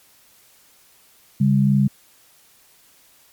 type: tone pair together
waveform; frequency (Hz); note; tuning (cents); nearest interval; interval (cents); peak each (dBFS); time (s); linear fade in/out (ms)
sine; 138.9 / 201.4; C#3 / G3; +4 / +47; tritone; 643; -16; 1.4-1.88; 10
effects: white hiss -54 dBFS RMS until 3.32 s + MP3 96 kbps